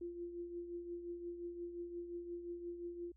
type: tone with tremolo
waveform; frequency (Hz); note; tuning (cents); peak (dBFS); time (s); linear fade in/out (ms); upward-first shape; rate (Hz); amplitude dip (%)
sine; 346.6; F4; -13; -40; 0.01-3.12; 5; triangle; 5.7; 60
effects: added 60 Hz sine -63 dBFS peak until 3.16 s